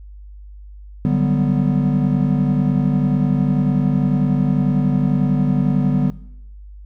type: chord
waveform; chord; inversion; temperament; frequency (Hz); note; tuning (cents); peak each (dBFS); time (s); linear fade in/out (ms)
triangle; G major seventh; second; equal; 146.83 / 185 / 196 / 246.9; D3 / F#3 / G3 / B3; 0 / 0 / 0 / 0; -16 / -20 / -19 / -18; 1.05-6.1; 0
effects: noise-tail reverb RT60 0.8 s tail -20 dB re dry + added 50 Hz sine -35 dBFS peak until 6.85 s